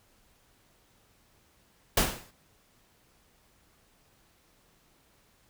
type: noise with exponential decay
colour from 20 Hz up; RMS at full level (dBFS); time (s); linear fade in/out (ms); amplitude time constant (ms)
pink; -20; 1.97-2.31; 5; 72
effects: pink hiss -65 dBFS RMS until 5.49 s